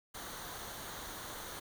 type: noise with comb filter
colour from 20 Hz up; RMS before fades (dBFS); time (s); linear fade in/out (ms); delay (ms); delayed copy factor
pink; -45; 0.14-1.6; 10; 0.39; -0.55
effects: none